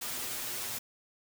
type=noise with comb filter; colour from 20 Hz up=white; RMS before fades=-37 dBFS; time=0.01-0.79 s; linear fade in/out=10 ms; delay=8.2 ms; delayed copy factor=+0.95; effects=none